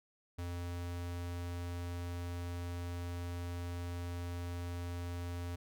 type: tone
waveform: square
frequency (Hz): 87.31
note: F2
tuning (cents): 0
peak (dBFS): -39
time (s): 0.38-5.56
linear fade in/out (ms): 10
effects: none